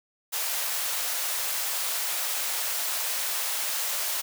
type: high-pass noise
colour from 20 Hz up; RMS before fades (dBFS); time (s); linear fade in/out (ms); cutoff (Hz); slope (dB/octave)
white; -29; 0.32-4.22; 20; 530; 24
effects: none